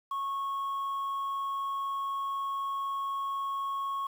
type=tone; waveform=sine; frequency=1099 Hz; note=C#6; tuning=15 cents flat; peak=-28 dBFS; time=0.11-4.07 s; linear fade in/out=5 ms; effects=tanh soft clip ceiling -29 dBFS + 9-bit